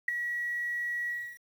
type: tone with ADSR envelope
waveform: sine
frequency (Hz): 1922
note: B6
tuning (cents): -48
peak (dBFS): -20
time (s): 0.08-1.39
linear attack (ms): 6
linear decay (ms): 4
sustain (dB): -10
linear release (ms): 300
effects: 9-bit